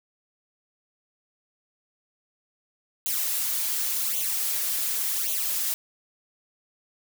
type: noise with flanger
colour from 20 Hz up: blue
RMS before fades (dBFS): -27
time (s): 3.06-5.74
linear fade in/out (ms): 0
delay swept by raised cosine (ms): 0.29 to 6.09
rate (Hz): 0.89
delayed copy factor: +0.8
effects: none